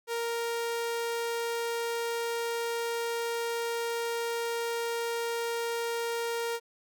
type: tone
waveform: sawtooth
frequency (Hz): 466.2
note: A#4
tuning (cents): 0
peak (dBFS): -26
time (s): 0.07-6.6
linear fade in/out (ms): 50
effects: none